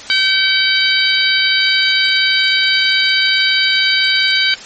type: harmonic tone with a mistuned harmonic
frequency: 770 Hz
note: G5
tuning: 31 cents flat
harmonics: 2 / 3 / 4 / 5 / 6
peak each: -17 / -17 / -17 / -17 / -17 dBFS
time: 0.1-4.54 s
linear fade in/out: 0 ms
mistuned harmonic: 3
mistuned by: -26 cents
effects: white hiss -32 dBFS RMS until 4.65 s + MP3 32 kbps